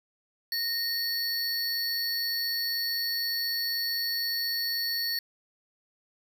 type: tone pair together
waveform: square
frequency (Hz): 1857 / 4438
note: A#6 / C#8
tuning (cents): -7 / +1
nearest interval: octave + minor third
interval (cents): 1508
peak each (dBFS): -35 / -29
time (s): 0.52-5.19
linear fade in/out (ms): 2
effects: 11-bit